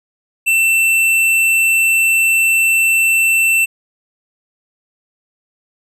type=tone; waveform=square; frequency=2680 Hz; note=E7; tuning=28 cents sharp; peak=-11 dBFS; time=0.46-3.66 s; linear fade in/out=20 ms; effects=resampled to 32000 Hz